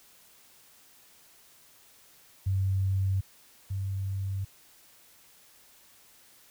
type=tone pair in turn; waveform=sine; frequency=96 / 97.06 Hz; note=G2 / G2; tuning=-36 / -17 cents; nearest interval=unison; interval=19 cents; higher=second; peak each=-24 / -29 dBFS; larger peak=first; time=2.46-3.21 / 3.7-4.45 s; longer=neither; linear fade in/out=10 ms; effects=white hiss -58 dBFS RMS until 6.5 s